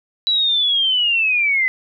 sine linear sweep, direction down, 3946 to 2010 Hz, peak -14 dBFS, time 0.27-1.68 s, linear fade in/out 0 ms, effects none

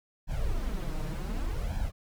brown noise with flanger, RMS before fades -31 dBFS, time 0.27-1.92 s, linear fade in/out 50 ms, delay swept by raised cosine 1.2 to 6.5 ms, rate 0.67 Hz, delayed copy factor +0.8, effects none

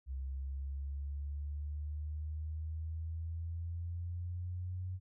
sine exponential sweep, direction up, 66 to 92.5 Hz, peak -37 dBFS, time 0.06-5 s, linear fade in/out 50 ms, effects none

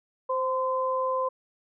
sine tone pair together, 521 / 1027.7 Hz, C5 / C6, -7 / -31 cents, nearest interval octave, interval 1176 cents, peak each -27 dBFS, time 0.29-1.29 s, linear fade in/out 10 ms, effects none

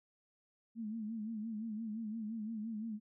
sine tone with vibrato, 219.7 Hz, A3, 2 cents flat, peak -38 dBFS, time 0.75-3 s, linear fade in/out 50 ms, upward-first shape sine, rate 5.8 Hz, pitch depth 83 cents each way, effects none

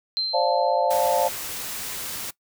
sine tone with exponential decay, 4121 Hz, C8, 27 cents flat, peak -21 dBFS, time 0.17-1.28 s, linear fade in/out 0 ms, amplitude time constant 240 ms
sine chord, D minor seventh, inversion third, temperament equal with one note detuned, 530.9 / 587.3 / 698.5 / 880 Hz, C5 / D5 / F5 / A5, +25 / 0 / 0 / 0 cents, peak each -24 dBFS, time 0.33-1.29 s, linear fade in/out 20 ms
white noise, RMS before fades -32 dBFS, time 0.9-2.31 s, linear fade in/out 10 ms
effects noise-tail reverb RT60 0.1 s tail -20 dB re dry

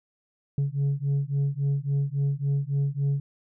sine beating tone pair, 138.59 / 142.19 Hz, C#3 / C#3, 0 / +44 cents, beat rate 3.6 Hz, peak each -24 dBFS, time 0.58-3.2 s, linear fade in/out 2 ms, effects tanh soft clip ceiling -20 dBFS

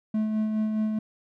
triangle tone with tremolo, 216.2 Hz, A3, 30 cents flat, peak -20 dBFS, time 0.14-0.99 s, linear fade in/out 5 ms, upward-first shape sine, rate 4.8 Hz, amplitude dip 35%, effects none

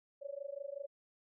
sine tone with amplitude modulation, 562 Hz, C#5, 24 cents sharp, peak -37 dBFS, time 0.21-0.87 s, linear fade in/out 20 ms, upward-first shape sine, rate 25.4 Hz, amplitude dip 95%, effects none

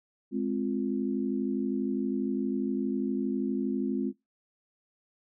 sine chord, F minor, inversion first, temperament just, 209.5 / 261.9 / 349.2 Hz, Ab3 / C4 / F4, +15 / +2 / 0 cents, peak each -31 / -30 / -34 dBFS, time 0.31-4.13 s, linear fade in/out 50 ms, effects noise-tail reverb RT60 0.2 s tail -22 dB re dry

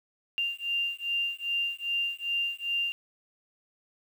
sine beating tone pair, 2788 / 2790.5 Hz, F7 / F7, -4 / -2 cents, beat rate 2.5 Hz, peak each -31 dBFS, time 0.38-2.92 s, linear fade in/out 0 ms, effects 9-bit

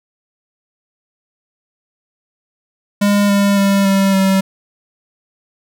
square tone with pitch steps, 203.4 / 200.6 / 197.84 / 195.11 / 192.43 Hz, G#3 / G3 / G3 / G3 / G3, -36 / +40 / +16 / -8 / -32 cents, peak -11 dBFS, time 3.01-4.41 s, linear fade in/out 10 ms, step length 280 ms, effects none

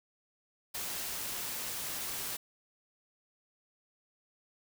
white noise, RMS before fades -38 dBFS, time 0.74-2.37 s, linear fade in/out 10 ms, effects none

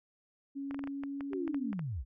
sine tone with pitch glide, 277.2 to 280.6 Hz, C#4 to C#4, 0 to +21 cents, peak -36 dBFS, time 0.55-1.73 s, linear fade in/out 20 ms, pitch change +21 cents, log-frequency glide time 0.66-1.5 s
clicks, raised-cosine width 0.5 ms, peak -29 dBFS, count 12, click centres 0.71 / 0.745 / 0.792 / 0.839 / 0.874 / 1.036 / 1.208 / 1.333 / 1.478 / 1.545 / 1.73 / 1.793 s
sine linear sweep, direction down, 406.8 to 46.14 Hz, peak -34 dBFS, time 1.3-2.05 s, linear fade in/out 50 ms
effects none

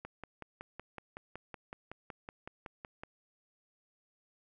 click train, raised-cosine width 0.5 ms, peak -28 dBFS, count 17, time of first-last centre 0.05-3.035 s, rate 5.36 Hz, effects none

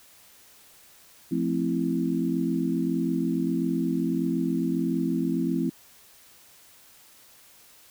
sine chord, F major seventh, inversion none, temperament equal, 174.61 / 220 / 261.6 / 329.6 Hz, F3 / A3 / C4 / E4, 0 / 0 / 0 / 0 cents, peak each -29 / -31 / -27 / -29 dBFS, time 1.31-5.7 s, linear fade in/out 10 ms, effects white hiss -54 dBFS RMS until 7.9 s

